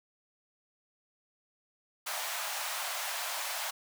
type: high-pass noise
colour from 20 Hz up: pink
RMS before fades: -36 dBFS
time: 2.06-3.71 s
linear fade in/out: 10 ms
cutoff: 630 Hz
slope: 48 dB/octave
effects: none